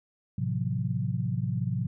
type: chord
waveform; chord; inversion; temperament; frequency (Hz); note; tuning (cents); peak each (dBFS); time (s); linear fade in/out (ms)
sine; F# half-diminished seventh; first; equal with one note detuned; 110 / 130.81 / 164.81 / 181.71; A2 / C3 / E3 / F#3; 0 / 0 / 0 / -31; -31 / -30 / -36 / -33; 0.38-1.87; 5
effects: none